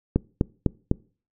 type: click train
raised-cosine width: 3 ms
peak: -6 dBFS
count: 4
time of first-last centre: 0.16-0.914 s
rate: 3.98 Hz
effects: noise-tail reverb RT60 0.4 s tail -24 dB re dry